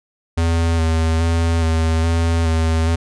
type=tone with vibrato; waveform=square; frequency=82.1 Hz; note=E2; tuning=6 cents flat; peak=-15 dBFS; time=0.37-2.96 s; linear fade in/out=10 ms; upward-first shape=square; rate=1.2 Hz; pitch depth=22 cents each way; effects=resampled to 22050 Hz